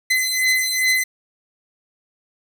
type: beating tone pair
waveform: sawtooth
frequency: 2034 / 2036.5 Hz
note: C7 / C7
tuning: -50 / -47 cents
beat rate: 2.5 Hz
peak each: -17 / -16 dBFS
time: 0.1-1.04 s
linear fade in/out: 10 ms
effects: none